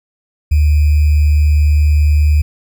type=tone with sample-and-hold; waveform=sine; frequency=74.8 Hz; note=D2; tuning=32 cents sharp; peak=-7 dBFS; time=0.51-2.42 s; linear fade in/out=10 ms; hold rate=2450 Hz; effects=none